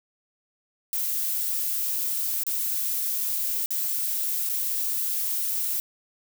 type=noise with dropouts; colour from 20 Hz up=violet; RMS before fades=-27 dBFS; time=0.93-5.8 s; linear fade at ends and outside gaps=0 ms; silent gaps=2.435-2.466 / 3.66-3.706 / 4.491-4.497 s; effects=none